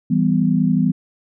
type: chord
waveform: sine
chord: E minor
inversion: none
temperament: equal with one note detuned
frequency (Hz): 164.81 / 196 / 249.7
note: E3 / G3 / B3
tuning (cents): 0 / 0 / +19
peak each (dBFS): -18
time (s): 0.1-0.92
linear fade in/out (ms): 10
effects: none